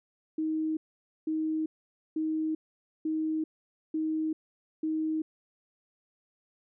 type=tone bursts; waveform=sine; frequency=314.5 Hz; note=D#4; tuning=19 cents sharp; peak=-27 dBFS; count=6; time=0.38-5.22 s; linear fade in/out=5 ms; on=390 ms; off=500 ms; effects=none